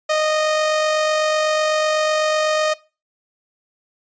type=tone with amplitude modulation; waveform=sawtooth; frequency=618 Hz; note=D#5; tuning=12 cents flat; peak=-11 dBFS; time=0.09-2.74 s; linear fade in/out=10 ms; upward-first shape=sine; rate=48 Hz; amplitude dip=25%; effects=noise-tail reverb RT60 0.3 s tail -20 dB re dry + resampled to 16000 Hz